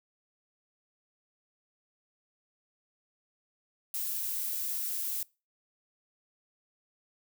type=noise with amplitude modulation; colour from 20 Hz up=violet; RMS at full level=-32 dBFS; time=3.94-5.23 s; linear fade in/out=2 ms; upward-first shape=sine; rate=201 Hz; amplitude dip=40%; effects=noise-tail reverb RT60 0.3 s tail -24 dB re dry